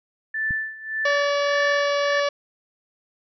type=tone with tremolo; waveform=sine; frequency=1760 Hz; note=A6; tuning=in tune; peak=-21 dBFS; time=0.34-2.2 s; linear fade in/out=5 ms; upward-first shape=sine; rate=1.7 Hz; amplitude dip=85%
type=click; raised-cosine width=5 ms; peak=-20 dBFS; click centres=0.508 s
type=harmonic tone; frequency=572 Hz; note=D5; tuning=46 cents flat; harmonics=1 / 2 / 3 / 4 / 5 / 6 / 7 / 8 / 9 / 10; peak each=-21 / -27 / -31 / -33 / -35 / -37 / -38 / -39 / -40 / -41 dBFS; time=1.05-2.29 s; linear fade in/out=5 ms
effects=none